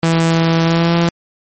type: tone with pitch glide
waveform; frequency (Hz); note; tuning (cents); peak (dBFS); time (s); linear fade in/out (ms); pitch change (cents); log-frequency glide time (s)
sawtooth; 164.81 to 169.54; E3 to E3; 0 to +49; -7; 0.03-1.09; 2; +49; 0.63-0.94
effects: MP3 32 kbps